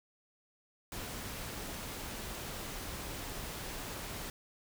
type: noise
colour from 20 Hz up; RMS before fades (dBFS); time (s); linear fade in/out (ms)
pink; -42; 0.92-4.3; 2
effects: none